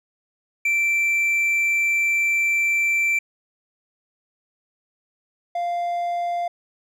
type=tone pair in turn; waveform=triangle; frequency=2342 / 696.3 Hz; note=D7 / F5; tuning=-5 / -5 cents; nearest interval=octave + major sixth; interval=2100 cents; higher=first; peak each=-16 / -20 dBFS; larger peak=first; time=0.65-3.19 / 5.55-6.48 s; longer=first; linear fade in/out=5 ms; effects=none